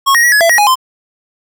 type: tone with pitch steps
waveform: square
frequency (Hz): 1094 / 1874 / 1927 / 1691 / 670 / 1898 / 830 / 1037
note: C#6 / A#6 / B6 / G#6 / E5 / A#6 / G#5 / C6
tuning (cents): -23 / +9 / -43 / +31 / +28 / +31 / -1 / -16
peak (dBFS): -7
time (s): 0.06-0.756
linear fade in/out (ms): 20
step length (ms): 87
effects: none